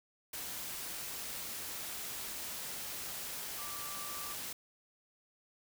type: tone in noise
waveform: sine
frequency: 1172 Hz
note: D6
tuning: 4 cents flat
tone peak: -47 dBFS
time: 3.58-4.34 s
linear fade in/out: 5 ms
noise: white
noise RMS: -42 dBFS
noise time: 0.33-4.53 s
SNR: -8 dB
effects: none